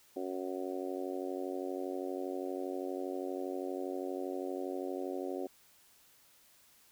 harmonic tone, 92.5 Hz, F#2, in tune, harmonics 3 / 4 / 5 / 6 / 7 / 8, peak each -41 / -39 / -45 / -43 / -49 / -47 dBFS, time 0.16-5.47 s, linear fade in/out 5 ms, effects white hiss -64 dBFS RMS until 6.91 s

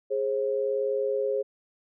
sine tone pair together, 415.2 / 536 Hz, G#4 / C5, 0 / +42 cents, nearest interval major third, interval 442 cents, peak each -27 dBFS, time 0.1-1.43 s, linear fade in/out 20 ms, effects none

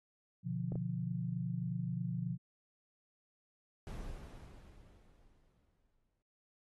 sine chord, B diminished, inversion none, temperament equal, 123.47 / 146.83 / 174.61 Hz, B2 / D3 / F3, 0 / 0 / 0 cents, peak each -39 / -42 / -38 dBFS, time 0.43-2.38 s, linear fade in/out 50 ms
clicks, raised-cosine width 2 ms, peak -29 dBFS, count 2, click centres 0.721 / 0.756 s
brown noise with exponential decay, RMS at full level -42 dBFS, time 3.87-6.22 s, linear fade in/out 0 ms, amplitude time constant 510 ms
effects AAC 32 kbps

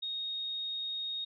sine tone, 3729 Hz, A#7, in tune, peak -34 dBFS, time 0.02-1.25 s, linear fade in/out 10 ms, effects none

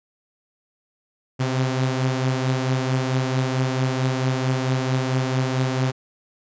sawtooth beating tone pair, 129.2 / 133.7 Hz, C3 / C3, -21 / +38 cents, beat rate 4.5 Hz, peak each -17 / -23 dBFS, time 1.39-5.92 s, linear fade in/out 20 ms, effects resampled to 16000 Hz

